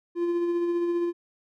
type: tone with tremolo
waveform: triangle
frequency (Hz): 345.3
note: F4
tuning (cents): -20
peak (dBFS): -20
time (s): 0.15-1.13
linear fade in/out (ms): 50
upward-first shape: sine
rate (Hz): 15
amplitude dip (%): 30
effects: none